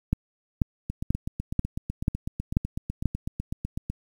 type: two click trains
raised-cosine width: 5 ms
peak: -17 / -9 dBFS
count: 25 / 7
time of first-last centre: 0.9-3.9 / 0.13-3.057 s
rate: 8 / 2.05 Hz
effects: 8-bit